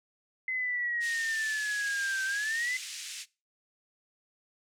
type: exponential two-way sweep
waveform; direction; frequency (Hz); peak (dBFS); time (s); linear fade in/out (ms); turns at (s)
sine; down then up; 2052 to 1549 to 2052; -29; 0.48-2.77; 2; 2.25
type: band-pass noise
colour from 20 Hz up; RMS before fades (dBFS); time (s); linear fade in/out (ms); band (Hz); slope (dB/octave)
white; -41; 1-3.26; 50; 2000 to 8000; 24
effects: noise-tail reverb RT60 0.3 s tail -22 dB re dry